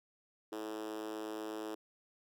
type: tone with high-pass filter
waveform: 5% pulse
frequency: 108.1 Hz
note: A2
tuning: 30 cents flat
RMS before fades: -42 dBFS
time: 0.52-1.75 s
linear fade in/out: 5 ms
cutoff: 360 Hz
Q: 8
effects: none